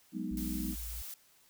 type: chord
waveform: sine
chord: G# minor seventh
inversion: third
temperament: equal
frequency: 185 / 207.7 / 246.9 / 311.1 Hz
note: F#3 / G#3 / B3 / D#4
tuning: 0 / 0 / 0 / 0 cents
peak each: -40 dBFS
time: 0.12-0.76 s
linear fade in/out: 50 ms
type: tone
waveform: sine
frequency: 57.1 Hz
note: A#1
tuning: 35 cents flat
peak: -40 dBFS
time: 0.31-1.02 s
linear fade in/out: 5 ms
type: noise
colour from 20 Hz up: blue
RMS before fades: -44 dBFS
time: 0.37-1.14 s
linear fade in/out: 2 ms
effects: white hiss -65 dBFS RMS until 1.49 s